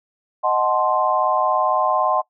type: chord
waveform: sine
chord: D# diminished seventh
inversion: none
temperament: equal with one note detuned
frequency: 622.3 / 740 / 863.9 / 1046.5 Hz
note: D#5 / F#5 / A5 / C6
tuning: 0 / 0 / -32 / 0 cents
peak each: -22 / -21 / -24 / -20 dBFS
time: 0.43-2.22 s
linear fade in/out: 20 ms
effects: noise-tail reverb RT60 0.1 s tail -20 dB re dry